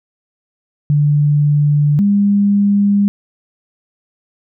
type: tone pair in turn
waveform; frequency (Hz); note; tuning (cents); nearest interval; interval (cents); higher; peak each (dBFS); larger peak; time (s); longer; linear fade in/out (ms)
sine; 146.83 / 202.1; D3 / G#3; 0 / -47; tritone; 553; second; -9; neither; 0.9-1.99 / 1.99-3.08; neither; 0
effects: none